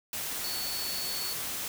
sine tone in noise, 4435 Hz, C#8, in tune, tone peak -35 dBFS, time 0.44-1.33 s, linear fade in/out 2 ms, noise white, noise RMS -35 dBFS, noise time 0.13-1.68 s, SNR -3 dB, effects none

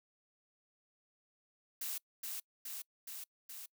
blue noise with echo, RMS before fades -40 dBFS, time 1.81-1.98 s, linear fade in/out 5 ms, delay 420 ms, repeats 4, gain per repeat -2 dB, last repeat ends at 3.66 s, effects noise-tail reverb RT60 0.1 s tail -26 dB re dry

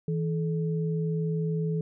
sine tone pair together, 161.2 / 430 Hz, E3 / A4, -38 / -40 cents, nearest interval octave + perfect fourth, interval 1698 cents, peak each -26 / -33 dBFS, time 0.08-1.81 s, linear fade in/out 2 ms, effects none

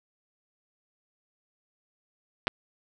clicks, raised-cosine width 0.3 ms, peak -9 dBFS, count 2, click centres 2.471 / 2.479 s, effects none

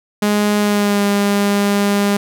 sawtooth tone with pitch glide, 207.7 to 202.3 Hz, G#3 to G#3, 0 to -45 cents, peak -9 dBFS, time 0.22-2.17 s, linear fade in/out 5 ms, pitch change -45 cents, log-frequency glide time 0.59-1.03 s, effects none

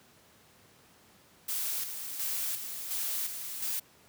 blue noise with tremolo, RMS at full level -33 dBFS, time 1.48-3.8 s, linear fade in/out 10 ms, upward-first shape square, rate 1.4 Hz, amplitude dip 50%, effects pink hiss -60 dBFS RMS until 4.08 s + high-pass 100 Hz 12 dB/octave

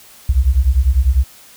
sine beating tone pair, 60.2 / 70.2 Hz, B1 / C#2, -44 / +22 cents, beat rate 10 Hz, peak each -13 dBFS, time 0.29-1.24 s, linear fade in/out 5 ms, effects white hiss -43 dBFS RMS until 1.56 s

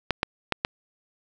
clicks, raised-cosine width 0.3 ms, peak -6 dBFS, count 4, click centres 0.107 / 0.231 / 0.523 / 0.649 s, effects none

